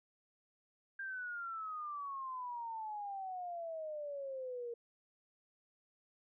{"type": "exponential sweep", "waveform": "sine", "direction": "down", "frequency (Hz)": [1600, 466.2], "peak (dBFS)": -40, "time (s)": [0.99, 4.74], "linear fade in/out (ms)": 5, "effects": []}